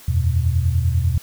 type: chord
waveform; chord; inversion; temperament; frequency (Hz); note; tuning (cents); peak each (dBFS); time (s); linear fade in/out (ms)
sine; E suspended second; none; equal; 82.41 / 92.5 / 123.47; E2 / F#2 / B2; 0 / 0 / 0; -18 / -21 / -21; 0.08-1.18; 5
effects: white hiss -44 dBFS RMS until 1.22 s